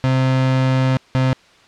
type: tone pair in turn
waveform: 35% pulse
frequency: 130.81 / 130.33 Hz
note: C3 / C3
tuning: 0 / -6 cents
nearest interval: unison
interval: 6 cents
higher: first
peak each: -12 dBFS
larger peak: neither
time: 0.04-0.97 / 1.15-1.33 s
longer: first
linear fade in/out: 0 ms
effects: white hiss -49 dBFS RMS until 1.67 s + low-pass 4000 Hz 12 dB/octave